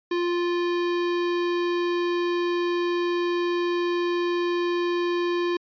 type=tone; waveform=square; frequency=349.2 Hz; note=F4; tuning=in tune; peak=-23 dBFS; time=0.11-5.57 s; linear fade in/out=5 ms; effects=resampled to 11025 Hz